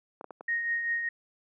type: clicks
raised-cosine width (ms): 1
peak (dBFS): -25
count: 4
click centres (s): 0.211 / 0.243 / 0.307 / 0.409
type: tone with tremolo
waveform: sine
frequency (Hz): 1864.7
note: A#6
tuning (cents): 0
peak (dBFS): -25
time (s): 0.48-1.09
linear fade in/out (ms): 5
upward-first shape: triangle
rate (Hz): 5.1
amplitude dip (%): 50
effects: high-pass 400 Hz 12 dB/octave

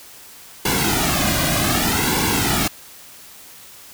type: noise with flanger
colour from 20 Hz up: pink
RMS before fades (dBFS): -19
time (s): 0.65-2.68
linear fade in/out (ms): 5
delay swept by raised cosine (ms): 1.6 to 2.26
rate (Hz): 0.65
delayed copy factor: -0.75
effects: white hiss -42 dBFS RMS until 3.93 s

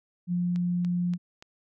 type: tone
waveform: sine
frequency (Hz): 176.5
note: F3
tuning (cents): +19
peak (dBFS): -24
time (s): 0.27-1.18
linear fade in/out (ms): 50
type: click train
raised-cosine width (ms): 0.2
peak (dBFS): -28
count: 4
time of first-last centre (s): 0.56-1.425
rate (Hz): 3.47
effects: none

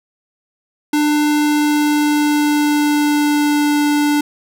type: tone with pitch glide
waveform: square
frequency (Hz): 297.8 to 293.9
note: D4 to D4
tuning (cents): +24 to +1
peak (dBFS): -13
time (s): 0.93-4.21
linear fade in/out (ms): 5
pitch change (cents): -23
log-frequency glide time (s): 1.3-3.87
effects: none

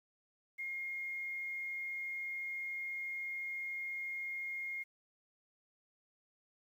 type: tone with quantisation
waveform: sine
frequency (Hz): 2137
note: C7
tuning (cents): +36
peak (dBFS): -38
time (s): 0.58-4.84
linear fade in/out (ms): 20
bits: 11
effects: none

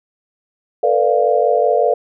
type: chord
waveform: sine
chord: B half-diminished seventh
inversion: third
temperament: equal with one note detuned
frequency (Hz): 448.5 / 493.9 / 587.3 / 698.5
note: A4 / B4 / D5 / F5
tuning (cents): +33 / 0 / 0 / 0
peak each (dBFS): -17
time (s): 0.83-1.94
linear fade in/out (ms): 5
effects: none

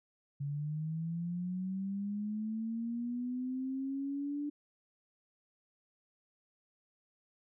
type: linear sweep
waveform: sine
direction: up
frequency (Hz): 140 to 293.7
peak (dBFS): -34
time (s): 0.4-4.5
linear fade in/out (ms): 10
effects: none

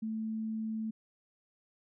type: tone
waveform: sine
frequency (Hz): 220.2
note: A3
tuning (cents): +2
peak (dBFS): -33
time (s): 0.02-0.91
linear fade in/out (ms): 10
effects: none

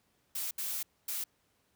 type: noise bursts at uneven times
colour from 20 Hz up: blue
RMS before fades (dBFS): -36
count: 3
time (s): 0.35-0.51 / 0.58-0.83 / 1.08-1.24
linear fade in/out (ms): 5
effects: pink hiss -73 dBFS RMS until 1.75 s + high-pass 60 Hz 12 dB/octave

